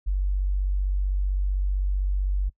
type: tone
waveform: sine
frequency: 47.82 Hz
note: G1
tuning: 42 cents flat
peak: -21 dBFS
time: 0.06-2.5 s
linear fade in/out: 20 ms
effects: noise-tail reverb RT60 0.1 s tail -24 dB re dry